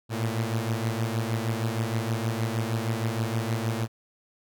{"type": "beating tone pair", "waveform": "sawtooth", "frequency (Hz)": [110.7, 117.1], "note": ["A2", "A#2"], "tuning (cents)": [11, 8], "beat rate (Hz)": 6.4, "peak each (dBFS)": [-24, -26], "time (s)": [0.09, 3.88], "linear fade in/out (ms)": 50, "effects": []}